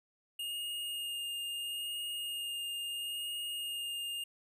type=tone with vibrato; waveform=square; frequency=2837 Hz; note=F7; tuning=27 cents sharp; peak=-37 dBFS; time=0.39-4.24 s; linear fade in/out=5 ms; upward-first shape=sine; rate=0.75 Hz; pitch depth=11 cents each way; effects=none